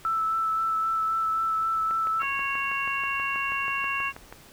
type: tone with vibrato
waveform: sine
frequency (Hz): 1318.5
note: E6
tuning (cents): 0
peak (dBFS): -23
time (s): 0.05-2.22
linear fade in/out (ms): 0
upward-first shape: sine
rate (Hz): 3.8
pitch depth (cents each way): 13
type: click train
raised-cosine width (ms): 0.5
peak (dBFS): -24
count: 16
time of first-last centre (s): 1.91-4.325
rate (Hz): 6.21
type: harmonic tone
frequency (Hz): 551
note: C#5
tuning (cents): -11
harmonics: 2 / 3 / 4 / 5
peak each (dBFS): -30 / -33 / -35 / -29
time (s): 2.19-4.13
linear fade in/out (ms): 50
effects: pink hiss -51 dBFS RMS until 4.52 s